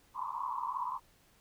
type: band-pass noise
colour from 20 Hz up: pink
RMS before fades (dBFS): -37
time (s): 0.14-1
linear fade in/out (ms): 50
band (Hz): 940 to 1100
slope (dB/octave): 96
effects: pink hiss -66 dBFS RMS until 1.4 s